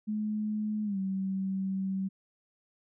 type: tone with pitch glide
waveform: sine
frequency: 212.8 to 191.79 Hz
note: G#3 to G3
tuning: +42 to -38 cents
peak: -29 dBFS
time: 0.07-2.09 s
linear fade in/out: 20 ms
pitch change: -180 cents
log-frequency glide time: 0.84-0.98 s
effects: none